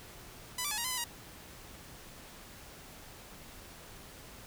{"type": "tone with pitch steps", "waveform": "5% pulse", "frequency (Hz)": [997, 1166, 852, 943, 1020, 1006, 949], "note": ["B5", "D6", "G#5", "A#5", "C6", "B5", "A#5"], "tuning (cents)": [16, -13, 44, 20, -44, 32, 31], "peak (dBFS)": -21, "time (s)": [0.58, 1.042], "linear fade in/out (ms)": 5, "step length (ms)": 66, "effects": ["pink hiss -51 dBFS RMS until 4.46 s"]}